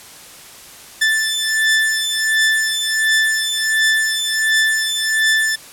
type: beating tone pair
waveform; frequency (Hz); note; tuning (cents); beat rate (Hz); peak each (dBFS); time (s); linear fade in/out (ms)
sawtooth; 1760 / 1761.4; A6 / A6; 0 / +1; 1.4; -14; 1.01-5.56; 10
effects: white hiss -39 dBFS RMS until 5.72 s + low-pass 12000 Hz 12 dB/octave